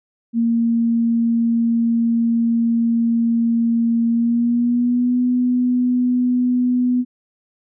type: tone with pitch glide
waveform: sine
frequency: 231.6 to 248.2 Hz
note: A#3 to B3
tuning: -11 to +9 cents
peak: -14 dBFS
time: 0.33-7.05 s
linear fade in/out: 50 ms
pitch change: +120 cents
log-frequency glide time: 4.08-5.2 s
effects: none